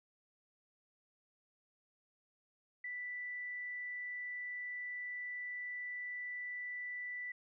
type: tone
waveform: sine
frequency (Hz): 1975.5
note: B6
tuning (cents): 0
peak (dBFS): -40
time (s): 2.84-7.32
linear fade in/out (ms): 5
effects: none